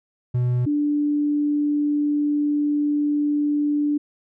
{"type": "tone pair in turn", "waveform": ["triangle", "sine"], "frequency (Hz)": [123.47, 293.7], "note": ["B2", "D4"], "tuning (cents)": [0, 0], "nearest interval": "octave + minor third", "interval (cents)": 1500, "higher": "second", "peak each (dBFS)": [-16, -18], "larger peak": "first", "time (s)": [[0.34, 0.66], [0.66, 3.98]], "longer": "second", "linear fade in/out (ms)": 10, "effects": []}